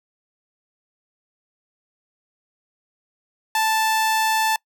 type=tone; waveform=sawtooth; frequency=880 Hz; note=A5; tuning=in tune; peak=-14 dBFS; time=3.55-4.56 s; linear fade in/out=2 ms; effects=noise-tail reverb RT60 0.1 s tail -25 dB re dry